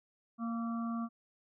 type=harmonic tone with a mistuned harmonic; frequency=231.4 Hz; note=A#3; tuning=13 cents flat; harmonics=1 / 3 / 5 / 6; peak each=-34 / -47 / -43 / -52 dBFS; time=0.38-1.09 s; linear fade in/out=50 ms; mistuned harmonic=6; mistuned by=-35 cents; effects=none